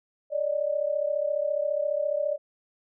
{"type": "tone pair together", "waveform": "sine", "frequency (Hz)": [572.4, 607], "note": ["D5", "D#5"], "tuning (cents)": [-45, -43], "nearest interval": "minor second", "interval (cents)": 102, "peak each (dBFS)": -27, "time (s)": [0.3, 2.38], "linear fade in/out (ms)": 50, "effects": []}